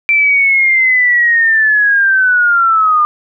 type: linear sweep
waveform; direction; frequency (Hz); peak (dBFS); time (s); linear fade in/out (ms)
sine; down; 2349 to 1202; -7; 0.09-3.05; 0
effects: none